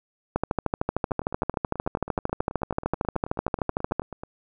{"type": "two click trains", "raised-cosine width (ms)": 1, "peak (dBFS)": [-9, -21], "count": [49, 30], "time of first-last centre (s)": [[0.36, 3.996], [1.11, 4.235]], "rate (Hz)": [13.2, 9.28], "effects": []}